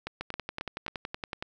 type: two click trains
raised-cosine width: 0.3 ms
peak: -18 / -18 dBFS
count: 14 / 4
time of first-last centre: 0.21-1.425 / 0.07-0.881 s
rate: 10.7 / 3.7 Hz
effects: none